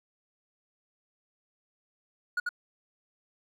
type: tone with echo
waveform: triangle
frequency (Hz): 1449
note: F#6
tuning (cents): -37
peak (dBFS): -24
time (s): 2.37-2.4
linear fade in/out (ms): 5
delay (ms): 91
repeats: 1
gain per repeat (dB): -2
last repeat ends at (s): 2.491
effects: none